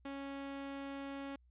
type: tone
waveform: sawtooth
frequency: 276.5 Hz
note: C#4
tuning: 4 cents flat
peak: -38 dBFS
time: 0.05-1.36 s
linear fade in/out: 5 ms
effects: added 61 Hz sine -64 dBFS peak until 1.5 s + resampled to 8000 Hz